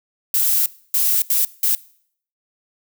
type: noise bursts at uneven times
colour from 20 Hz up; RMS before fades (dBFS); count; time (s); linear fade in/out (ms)
violet; -17; 4; 0.34-0.66 / 0.94-1.22 / 1.3-1.45 / 1.63-1.75; 2
effects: noise-tail reverb RT60 0.6 s tail -21 dB re dry